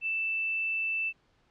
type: tone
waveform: sine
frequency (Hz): 2651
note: E7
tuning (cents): +9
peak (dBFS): -27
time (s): 0.01-1.13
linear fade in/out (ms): 50
effects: pink hiss -68 dBFS RMS until 1.5 s + low-pass 4000 Hz 12 dB/octave